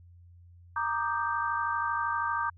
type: chord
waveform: sine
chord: Eb major seventh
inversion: second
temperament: equal with one note detuned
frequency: 932.3 / 1174.7 / 1227.4 / 1568 Hz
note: Bb5 / D6 / Eb6 / G6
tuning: 0 / 0 / -24 / 0 cents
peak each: -32 / -32 / -35 / -33 dBFS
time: 0.76-2.5 s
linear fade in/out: 5 ms
effects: added 87 Hz sine -51 dBFS peak until 2.57 s